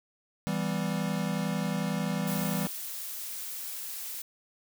square chord, E minor, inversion none, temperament equal, 164.81 / 196 / 246.9 Hz, E3 / G3 / B3, 0 / 0 / 0 cents, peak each -33 / -32 / -37 dBFS, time 0.47-2.67 s, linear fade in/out 0 ms
blue noise, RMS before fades -38 dBFS, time 2.27-4.22 s, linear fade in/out 5 ms
effects none

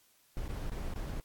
brown noise with dropouts, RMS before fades -37 dBFS, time 0.37-1.2 s, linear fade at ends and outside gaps 1 ms, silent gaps 0.48-0.493 / 0.698-0.718 / 0.939-0.959 s, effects white hiss -67 dBFS RMS until 1.24 s + AAC 64 kbps

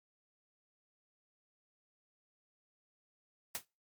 white noise with exponential decay, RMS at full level -34 dBFS, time 3.55-3.65 s, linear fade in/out 0 ms, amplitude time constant 20 ms, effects noise-tail reverb RT60 0.3 s tail -26 dB re dry + MP3 96 kbps

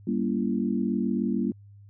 sine chord, G diminished seventh, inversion none, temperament just, 196 / 235.2 / 282.2 / 338.7 Hz, G3 / Bb3 / Db4 / Fb4, 0 / +16 / +31 / +47 cents, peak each -28 / -27 / -32 / -32 dBFS, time 0.07-1.52 s, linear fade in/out 5 ms, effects added 101 Hz sine -47 dBFS peak until 1.89 s

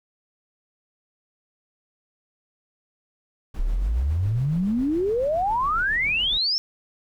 brown noise with tremolo, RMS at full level -36 dBFS, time 3.54-6.38 s, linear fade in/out 5 ms, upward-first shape sine, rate 7.2 Hz, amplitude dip 45%
sine exponential sweep, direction up, 31.35 to 5490 Hz, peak -20 dBFS, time 3.59-6.58 s, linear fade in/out 0 ms
effects none

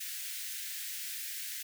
white high-pass noise, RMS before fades -40 dBFS, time 0-1.63 s, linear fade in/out 10 ms, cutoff 1600 Hz, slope 48 dB/octave, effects none

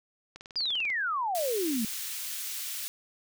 click train, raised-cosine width 0.2 ms, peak -27 dBFS, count 12, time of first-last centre 0.36-0.902 s, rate 20.3 Hz
sine exponential sweep, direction down, 4989 to 209.1 Hz, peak -27 dBFS, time 0.56-1.85 s, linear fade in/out 2 ms
white high-pass noise, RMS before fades -36 dBFS, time 1.35-2.88 s, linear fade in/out 0 ms, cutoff 2100 Hz, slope 12 dB/octave
effects none

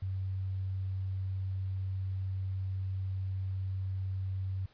sine tone, 95 Hz, F#2, 46 cents sharp, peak -32 dBFS, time 0.02-4.66 s, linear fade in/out 5 ms, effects pink hiss -64 dBFS RMS until 4.73 s + resampled to 11025 Hz

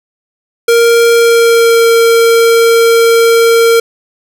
square tone with pitch glide, 466.2 to 460.6 Hz, A#4 to A#4, 0 to -21 cents, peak -5 dBFS, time 0.68-3.8 s, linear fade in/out 5 ms, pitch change -21 cents, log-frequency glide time 1.14-1.87 s, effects none

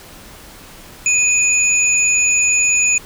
sine tone pair together, 2489 / 6903 Hz, D#7 / A8, 0 / -34 cents, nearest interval octave + tritone, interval 1766 cents, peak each -15 / -14 dBFS, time 1.06-2.98 s, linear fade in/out 2 ms, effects pink hiss -39 dBFS RMS until 3.05 s

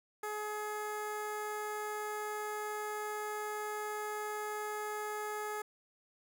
15% pulse tone with notch filter, 422.6 Hz, G#4, 30 cents sharp, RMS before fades -39 dBFS, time 0.23-5.62 s, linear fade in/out 5 ms, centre 4100 Hz, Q 1.6, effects none

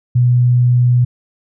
sine tone, 123.1 Hz, B2, 5 cents flat, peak -8 dBFS, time 0.15-1.05 s, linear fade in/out 10 ms, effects none

